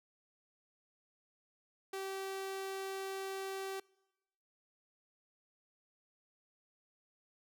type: tone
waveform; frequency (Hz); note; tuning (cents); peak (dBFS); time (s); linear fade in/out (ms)
sawtooth; 386.4; G4; -25; -35; 1.93-3.8; 5
effects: noise-tail reverb RT60 1.0 s tail -25 dB re dry